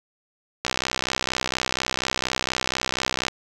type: click train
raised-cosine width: 0.2 ms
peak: -5 dBFS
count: 170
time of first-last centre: 0.65-3.282 s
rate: 64.2 Hz
effects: none